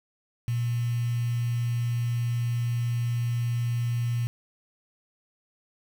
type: tone with quantisation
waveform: sine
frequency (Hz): 119.2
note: A#2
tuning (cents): +39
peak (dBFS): -24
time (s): 0.48-4.27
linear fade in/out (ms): 0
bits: 7
effects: none